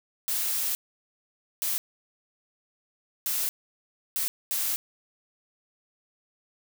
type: noise bursts at uneven times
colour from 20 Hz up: blue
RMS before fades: -28 dBFS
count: 5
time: 0.28-0.75 / 1.62-1.78 / 3.26-3.49 / 4.16-4.28 / 4.51-4.76 s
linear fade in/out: 0 ms
effects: none